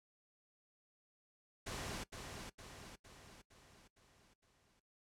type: noise with echo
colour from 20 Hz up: pink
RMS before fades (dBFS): -44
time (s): 1.66-2.04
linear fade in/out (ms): 10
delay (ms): 460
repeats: 6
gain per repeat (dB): -5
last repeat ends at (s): 4.8
effects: noise-tail reverb RT60 0.1 s tail -19 dB re dry + low-pass 9000 Hz 12 dB/octave